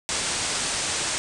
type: low-pass noise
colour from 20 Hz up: white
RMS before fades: -27 dBFS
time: 0.09-1.18 s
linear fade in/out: 0 ms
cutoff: 9300 Hz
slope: 96 dB/octave
effects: none